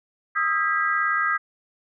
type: tone cluster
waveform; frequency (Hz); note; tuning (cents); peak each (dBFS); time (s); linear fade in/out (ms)
sine; 1247 / 1325 / 1615 / 1961; D#6 / E6 / G#6 / B6; +3 / +9 / -49 / -13; -24 / -29 / -24 / -27; 0.35-1.38; 20
effects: none